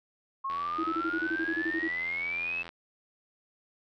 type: exponential sweep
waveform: sine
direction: up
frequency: 1070 to 2637 Hz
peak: -30 dBFS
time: 0.44-2.63 s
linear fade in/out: 10 ms
type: click train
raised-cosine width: 0.3 ms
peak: -27 dBFS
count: 187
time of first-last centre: 0.5-2.691 s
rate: 84.9 Hz
type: tone bursts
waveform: sine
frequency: 326.7 Hz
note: E4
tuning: 15 cents flat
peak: -29 dBFS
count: 13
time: 0.78-1.883 s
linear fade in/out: 10 ms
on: 59 ms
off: 28 ms
effects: none